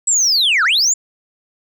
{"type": "linear two-way sweep", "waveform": "sine", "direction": "down then up", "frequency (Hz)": [7902, 1244.5, 7380], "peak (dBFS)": -9, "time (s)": [0.07, 0.94], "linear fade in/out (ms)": 10, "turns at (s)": 0.64, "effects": ["tanh soft clip ceiling -10 dBFS"]}